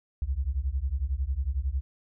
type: beating tone pair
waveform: sine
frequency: 61.74 / 72.74 Hz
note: B1 / D2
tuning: 0 / -16 cents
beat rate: 11 Hz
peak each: -29 dBFS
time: 0.22-1.81 s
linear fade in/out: 0 ms
effects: none